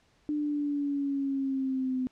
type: linear sweep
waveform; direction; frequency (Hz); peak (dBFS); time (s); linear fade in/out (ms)
sine; down; 299.4 to 254.6; -27; 0.29-2.07; 0
effects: pink hiss -66 dBFS RMS until 2.11 s + low-pass 6000 Hz 12 dB/octave